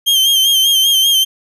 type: tone with vibrato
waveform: 40% pulse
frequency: 3166 Hz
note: G7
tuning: 17 cents sharp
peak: -8 dBFS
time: 0.06-1.25 s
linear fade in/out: 20 ms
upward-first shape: sine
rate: 5.1 Hz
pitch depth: 48 cents each way
effects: none